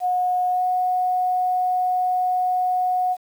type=tone with pitch glide; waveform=sine; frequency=726 to 731.9 Hz; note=F#5 to F#5; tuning=-33 to -19 cents; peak=-18 dBFS; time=0-3.17 s; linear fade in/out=50 ms; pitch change=+14 cents; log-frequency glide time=0.48-0.64 s; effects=8-bit